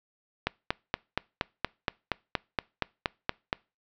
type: click train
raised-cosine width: 0.3 ms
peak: -9 dBFS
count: 14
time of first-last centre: 0.47-3.529 s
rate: 4.25 Hz
effects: noise-tail reverb RT60 0.3 s tail -25 dB re dry + low-pass 5000 Hz 12 dB/octave